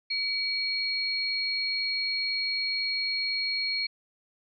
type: tone pair together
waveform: sine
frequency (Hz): 2276 / 4297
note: C#7 / C8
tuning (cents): +45 / +45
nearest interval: major seventh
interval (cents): 1100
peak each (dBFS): -31 / -28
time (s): 0.1-3.87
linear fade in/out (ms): 10
effects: none